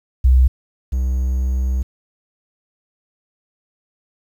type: tone pair in turn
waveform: sine / triangle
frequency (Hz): 63.9 / 64.22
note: C2 / C2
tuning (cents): -40 / -32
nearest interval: unison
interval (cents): 8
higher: second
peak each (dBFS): -8 / -14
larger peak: first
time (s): 0.24-0.48 / 0.92-1.83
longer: second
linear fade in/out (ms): 10
effects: 8-bit